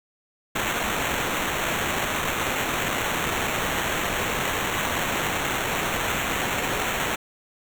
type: noise with sample-and-hold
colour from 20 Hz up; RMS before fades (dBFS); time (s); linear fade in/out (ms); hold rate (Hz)
white; -26; 0.55-7.16; 10; 4900
effects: none